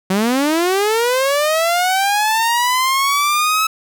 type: linear sweep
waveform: sawtooth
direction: up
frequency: 182.4 to 1300 Hz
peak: -10 dBFS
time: 0.1-3.67 s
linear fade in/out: 5 ms
effects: none